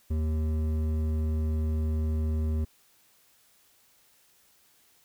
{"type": "tone with hard clipping", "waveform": "sine", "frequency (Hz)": 78.1, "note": "D#2", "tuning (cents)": 7, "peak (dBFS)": -27, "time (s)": [0.1, 2.65], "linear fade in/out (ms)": 10, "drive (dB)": 10, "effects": ["white hiss -63 dBFS RMS until 5.04 s"]}